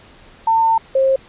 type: tone pair in turn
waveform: sine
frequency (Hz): 902 / 533.6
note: A5 / C5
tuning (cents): +43 / +34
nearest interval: major sixth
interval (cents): 909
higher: first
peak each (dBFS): -11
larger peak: neither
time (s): 0.47-0.78 / 0.95-1.16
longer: first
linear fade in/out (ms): 5
effects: pink hiss -45 dBFS RMS until 1.28 s + resampled to 8000 Hz